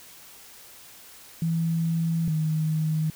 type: tone pair in turn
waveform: sine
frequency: 164.81 / 156.72 Hz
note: E3 / D#3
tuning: 0 / +13 cents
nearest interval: minor second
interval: 87 cents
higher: first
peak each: -22 / -22 dBFS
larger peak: neither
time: 1.42-2.28 / 2.28-3.1 s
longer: first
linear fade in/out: 2 ms
effects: white hiss -48 dBFS RMS until 3.15 s